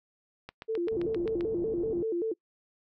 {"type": "click train", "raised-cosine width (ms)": 0.3, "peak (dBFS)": -25, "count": 8, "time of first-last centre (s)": [0.49, 1.409], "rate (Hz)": 7.62}
{"type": "tone with vibrato", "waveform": "sine", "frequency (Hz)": 392, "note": "G4", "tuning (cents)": 0, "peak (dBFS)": -27, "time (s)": [0.68, 2.34], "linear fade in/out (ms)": 20, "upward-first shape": "square", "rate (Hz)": 5.2, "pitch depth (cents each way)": 220}
{"type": "low-pass noise", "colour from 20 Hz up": "white", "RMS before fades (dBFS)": -42, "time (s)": [0.91, 2.03], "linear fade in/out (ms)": 10, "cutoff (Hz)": 460, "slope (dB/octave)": 24}
{"effects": ["noise-tail reverb RT60 0.1 s tail -24 dB re dry"]}